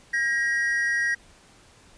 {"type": "tone pair together", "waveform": "triangle", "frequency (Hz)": [1621.3, 1895], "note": ["G#6", "A#6"], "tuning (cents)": [-42, 28], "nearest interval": "minor third", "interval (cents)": 270, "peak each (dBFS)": [-26, -21], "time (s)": [0.13, 1.15], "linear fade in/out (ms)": 10, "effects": ["pink hiss -54 dBFS RMS until 1.97 s", "resampled to 22050 Hz"]}